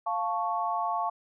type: chord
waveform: sine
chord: F augmented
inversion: none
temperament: equal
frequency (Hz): 698.5 / 880 / 1108.7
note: F5 / A5 / C#6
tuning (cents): 0 / 0 / 0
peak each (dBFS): -31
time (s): 0.06-1.1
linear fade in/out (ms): 10
effects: none